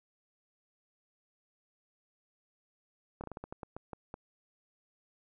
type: slowing click train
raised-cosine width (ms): 1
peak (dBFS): -27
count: 11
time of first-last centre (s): 3.21-4.141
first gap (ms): 28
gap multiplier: 1.25
effects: none